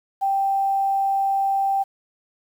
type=tone with quantisation; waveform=sine; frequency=784 Hz; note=G5; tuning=in tune; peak=-18 dBFS; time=0.21-1.84 s; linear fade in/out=20 ms; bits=8; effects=none